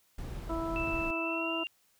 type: noise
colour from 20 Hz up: brown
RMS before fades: -39 dBFS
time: 0.18-1.11 s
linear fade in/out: 5 ms
type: harmonic tone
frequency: 329.4 Hz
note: E4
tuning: 1 cent flat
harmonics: 1 / 2 / 3 / 4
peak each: -35 / -38 / -40 / -41 dBFS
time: 0.49-1.64 s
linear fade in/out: 10 ms
type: tone with pitch glide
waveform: sine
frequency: 2646 to 2787 Hz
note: E7 to F7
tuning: +6 to -4 cents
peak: -34 dBFS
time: 0.76-1.67 s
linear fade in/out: 0 ms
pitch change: +90 cents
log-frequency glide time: 1.22-1.52 s
effects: white hiss -69 dBFS RMS until 1.99 s